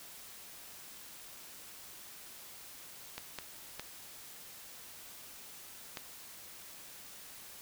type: clicks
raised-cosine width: 0.2 ms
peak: -22 dBFS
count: 4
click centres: 3.18 / 3.387 / 3.796 / 5.972 s
effects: white hiss -51 dBFS RMS until 7.61 s